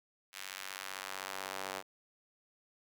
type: tone with high-pass filter sweep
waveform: square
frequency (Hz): 47.87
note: G1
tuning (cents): -40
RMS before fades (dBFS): -43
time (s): 0.32-1.83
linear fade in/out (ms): 50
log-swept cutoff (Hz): 2100 to 610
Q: 0.85
effects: none